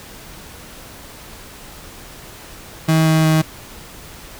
35% pulse tone with pitch steps, 159.7 / 158.78 / 157.87 Hz, D#3 / D#3 / D#3, +45 / +35 / +25 cents, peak -10 dBFS, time 2.88-3.42 s, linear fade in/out 10 ms, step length 180 ms, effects pink hiss -38 dBFS RMS until 4.39 s

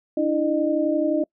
sine tone cluster, 294.7 / 326.3 / 610 Hz, D4 / E4 / D#5, +6 / -18 / -34 cents, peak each -23 dBFS, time 0.17-1.24 s, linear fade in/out 5 ms, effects noise-tail reverb RT60 0.1 s tail -26 dB re dry

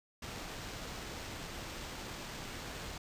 pink noise with sample-and-hold, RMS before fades -44 dBFS, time 0.22-2.98 s, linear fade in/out 5 ms, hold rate 11025 Hz, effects resampled to 32000 Hz

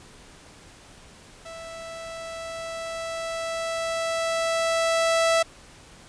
sawtooth tone with level ramp, 659.3 Hz, E5, in tune, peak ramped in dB -34 to -14 dBFS, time 1.45-5.43 s, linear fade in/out 10 ms, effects pink hiss -49 dBFS RMS until 6.08 s + resampled to 22050 Hz

